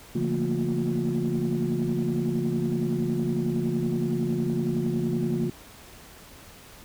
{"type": "tone cluster", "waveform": "sine", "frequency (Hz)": [141.7, 171.6, 223.8, 234.6, 357.4], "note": ["C#3", "F3", "A3", "A#3", "F4"], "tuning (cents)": [38, -30, 30, 11, 40], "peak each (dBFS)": -29, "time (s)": [0.15, 5.5], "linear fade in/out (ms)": 5, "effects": ["tanh soft clip ceiling -17 dBFS", "pink hiss -48 dBFS RMS until 6.84 s"]}